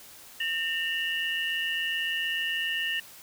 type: tone cluster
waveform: sine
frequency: 1820 / 2736 / 2903 Hz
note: A#6 / F7 / F#7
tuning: -42 / -36 / -34 cents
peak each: -30 / -34 / -31 dBFS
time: 0.4-3 s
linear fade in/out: 5 ms
effects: white hiss -49 dBFS RMS until 3.22 s

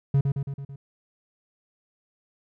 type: tone with echo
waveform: triangle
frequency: 138.59 Hz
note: C#3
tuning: in tune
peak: -15 dBFS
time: 0.14-0.21 s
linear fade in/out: 5 ms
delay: 110 ms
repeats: 5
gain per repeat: -4 dB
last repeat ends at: 0.76 s
effects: none

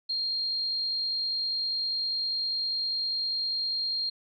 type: tone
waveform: sine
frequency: 4215 Hz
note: C8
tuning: 12 cents sharp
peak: -27 dBFS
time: 0.09-4.1 s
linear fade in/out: 10 ms
effects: none

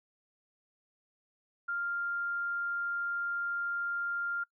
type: tone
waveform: sine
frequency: 1396.9 Hz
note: F6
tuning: in tune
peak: -31 dBFS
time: 1.68-4.44 s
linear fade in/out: 10 ms
effects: noise-tail reverb RT60 0.1 s tail -24 dB re dry

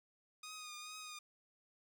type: tone with vibrato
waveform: 10% pulse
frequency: 1236 Hz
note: D#6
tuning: 12 cents flat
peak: -39 dBFS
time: 0.43-1.19 s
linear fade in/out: 5 ms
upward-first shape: triangle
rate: 2.3 Hz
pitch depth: 40 cents each way
effects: none

